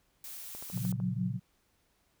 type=noise; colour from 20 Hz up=blue; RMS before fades=-44 dBFS; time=0.24-0.92 s; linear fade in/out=2 ms
type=click train; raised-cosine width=1 ms; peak=-34 dBFS; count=7; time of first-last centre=0.55-1.001 s; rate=13.3 Hz
type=chord; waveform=sine; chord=Gb major seventh; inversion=first; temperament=equal with one note detuned; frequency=116.54 / 138.59 / 179.21 / 185 Hz; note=Bb2 / Db3 / F3 / Gb3; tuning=0 / 0 / +45 / 0 cents; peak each=-35 / -37 / -35 / -35 dBFS; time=0.72-1.4 s; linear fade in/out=50 ms
effects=pink hiss -72 dBFS RMS until 2.2 s